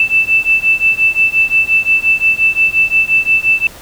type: beating tone pair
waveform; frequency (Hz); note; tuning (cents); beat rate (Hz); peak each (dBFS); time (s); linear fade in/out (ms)
sine; 2646 / 2651.7; E7 / E7; +6 / +10; 5.7; -12; 0-3.67; 2
effects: pink hiss -35 dBFS RMS until 3.81 s